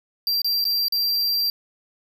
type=tone with dropouts; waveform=square; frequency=4721 Hz; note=D8; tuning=8 cents sharp; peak=-20 dBFS; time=0.27-1.5 s; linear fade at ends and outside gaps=1 ms; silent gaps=0.418-0.445 / 0.642-0.652 / 0.883-0.923 s; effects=none